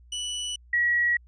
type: tone pair in turn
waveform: sawtooth / sine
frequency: 2960 / 1917.4 Hz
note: F#7 / A#6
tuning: 0 / +48 cents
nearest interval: minor sixth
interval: 752 cents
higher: first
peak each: -26 / -20 dBFS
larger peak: second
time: 0.12-0.56 / 0.73-1.17 s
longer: neither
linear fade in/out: 5 ms
effects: added 60 Hz sine -50 dBFS peak until 1.27 s + resampled to 22050 Hz